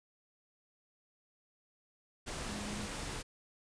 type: tone in noise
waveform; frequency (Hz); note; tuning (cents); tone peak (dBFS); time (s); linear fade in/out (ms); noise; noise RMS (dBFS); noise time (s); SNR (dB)
sine; 207.7; G#3; 0; -42; 2.47-2.88; 20; pink; -41; 2.26-3.23; -4
effects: resampled to 22050 Hz